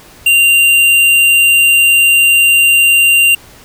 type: tone with tanh clipping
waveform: sine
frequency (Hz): 2779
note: F7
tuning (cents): -9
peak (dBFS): -7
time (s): 0.26-3.35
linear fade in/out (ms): 5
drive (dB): 14
effects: pink hiss -39 dBFS RMS until 3.64 s